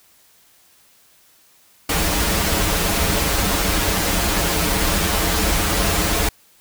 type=noise with comb filter; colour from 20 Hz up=pink; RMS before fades=-19 dBFS; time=1.89-6.29 s; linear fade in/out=5 ms; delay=8 ms; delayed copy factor=-0.95; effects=white hiss -54 dBFS RMS until 6.6 s